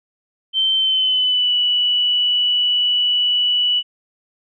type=tone with pitch glide; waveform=sine; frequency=3106 to 2954 Hz; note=G7 to F#7; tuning=-17 to -3 cents; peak=-14 dBFS; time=0.53-3.83 s; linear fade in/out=50 ms; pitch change=-86 cents; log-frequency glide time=0.75-1.54 s; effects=none